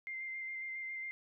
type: tone with vibrato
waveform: sine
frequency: 2093 Hz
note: C7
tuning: in tune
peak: -39 dBFS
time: 0.07-1.11 s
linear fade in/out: 0 ms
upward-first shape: square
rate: 7.3 Hz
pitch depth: 13 cents each way
effects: none